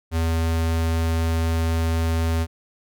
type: tone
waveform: square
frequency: 82 Hz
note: E2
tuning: 9 cents flat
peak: -20 dBFS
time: 0.11-2.47 s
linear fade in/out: 50 ms
effects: none